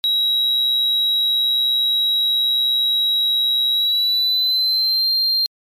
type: tone with pitch glide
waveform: sine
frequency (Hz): 3857 to 4182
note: B7 to C8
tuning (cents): -42 to -2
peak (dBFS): -12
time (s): 0.04-5.46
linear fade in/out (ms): 0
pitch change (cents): +140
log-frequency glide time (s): 3.71-5.1
effects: tanh soft clip ceiling -14 dBFS + MP3 96 kbps